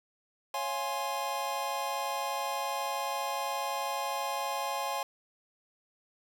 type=chord; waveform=square; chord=Db major seventh; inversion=none; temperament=equal with one note detuned; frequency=554.4 / 698.5 / 830.6 / 1053.8 Hz; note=Db5 / F5 / Ab5 / C6; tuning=0 / 0 / 0 / +12 cents; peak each=-40 / -40 / -36 / -37 dBFS; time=0.54-5.03 s; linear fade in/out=2 ms; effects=none